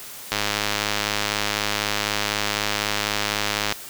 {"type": "click train", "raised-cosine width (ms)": 0.2, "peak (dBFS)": -4, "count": 355, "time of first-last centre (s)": [0.32, 3.724], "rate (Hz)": 104, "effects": ["white hiss -38 dBFS RMS until 3.89 s"]}